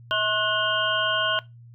sine tone cluster, 642 / 1072 / 1468 / 2845 / 3137 Hz, E5 / C6 / F#6 / F7 / G7, -46 / +42 / -14 / +31 / +1 cents, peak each -29 / -28 / -25 / -29 / -28 dBFS, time 0.11-1.39 s, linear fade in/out 0 ms, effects noise-tail reverb RT60 0.2 s tail -19 dB re dry + added 118 Hz sine -44 dBFS peak until 1.74 s

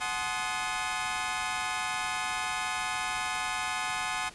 20% pulse chord, F# diminished seventh, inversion none, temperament equal with one note detuned, 740 / 859.9 / 1046.5 / 1244.5 Hz, F#5 / A5 / C6 / Eb6, 0 / -40 / 0 / 0 cents, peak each -31 dBFS, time 0-4.3 s, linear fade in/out 20 ms, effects pink hiss -50 dBFS RMS until 4.34 s + resampled to 24000 Hz

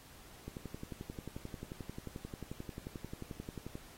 click train, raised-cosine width 3 ms, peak -29 dBFS, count 38, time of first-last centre 0.48-3.754 s, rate 11.3 Hz, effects pink hiss -57 dBFS RMS until 3.97 s + AAC 48 kbps

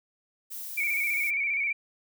violet noise, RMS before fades -38 dBFS, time 0.5-1.31 s, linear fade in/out 20 ms
sine tone with vibrato, 2284 Hz, D7, 49 cents flat, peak -25 dBFS, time 0.77-1.73 s, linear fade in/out 10 ms, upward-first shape square, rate 15 Hz, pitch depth 50 cents each way
effects none

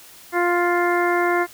harmonic tone, 350.3 Hz, F4, 5 cents sharp, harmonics 1 / 2 / 3 / 4 / 5 / 6, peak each -20 / -23 / -25 / -26 / -27 / -28 dBFS, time 0.32-1.47 s, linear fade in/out 50 ms, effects white hiss -45 dBFS RMS until 1.53 s

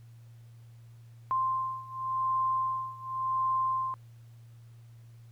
sine beating tone pair, 1046.5 / 1047.4 Hz, C6 / C6, 0 / +1 cents, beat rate 0.9 Hz, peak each -32 / -30 dBFS, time 1.31-3.94 s, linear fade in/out 0 ms, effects added 116 Hz sine -49 dBFS peak until 5.31 s + pink hiss -68 dBFS RMS until 5.31 s

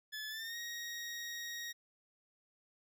20% pulse tone with pitch glide, 1725 to 1881.1 Hz, A6 to A#6, -35 to +15 cents, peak -36 dBFS, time 0.12-1.73 s, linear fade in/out 20 ms, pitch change +150 cents, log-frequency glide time 0.29-0.57 s, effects none

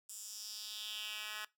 10% pulse tone with high-pass filter sweep, 212.6 Hz, G#3, 41 cents sharp, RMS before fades -45 dBFS, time 0.09-1.45 s, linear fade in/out 5 ms, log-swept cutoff 7900 to 1800 Hz, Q 2.8, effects noise-tail reverb RT60 0.2 s tail -21 dB re dry

